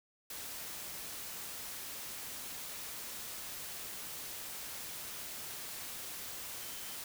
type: tone in noise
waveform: sine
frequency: 3083 Hz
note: G7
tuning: 29 cents flat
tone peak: -55 dBFS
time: 6.61-6.95 s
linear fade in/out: 2 ms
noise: white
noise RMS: -44 dBFS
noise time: 0.3-7.04 s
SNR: -14 dB
effects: none